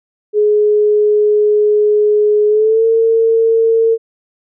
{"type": "tone with pitch glide", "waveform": "sine", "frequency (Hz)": [420, 452.8], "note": ["G#4", "A4"], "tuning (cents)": [19, 50], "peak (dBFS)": -8, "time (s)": [0.33, 3.98], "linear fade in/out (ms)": 50, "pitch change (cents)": 131, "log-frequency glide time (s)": [2.48, 2.84], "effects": []}